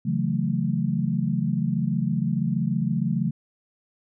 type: chord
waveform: sine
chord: F# minor seventh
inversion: second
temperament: equal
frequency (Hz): 138.59 / 164.81 / 185 / 220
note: C#3 / E3 / F#3 / A3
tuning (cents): 0 / 0 / 0 / 0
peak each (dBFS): -27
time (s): 0.05-3.31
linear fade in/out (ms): 10
effects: none